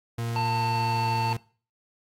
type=tone with pitch glide; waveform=40% pulse; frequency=116.54 to 115.47 Hz; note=A#2 to A#2; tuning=0 to -16 cents; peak=-27 dBFS; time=0.18-1.37 s; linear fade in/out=5 ms; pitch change=-16 cents; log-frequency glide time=0.32-0.99 s
type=harmonic tone; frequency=893 Hz; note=A5; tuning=25 cents sharp; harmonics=1 / 3 / 5; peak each=-25 / -35 / -39 dBFS; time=0.36-1.33 s; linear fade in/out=0 ms
effects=noise-tail reverb RT60 0.4 s tail -21 dB re dry + AAC 48 kbps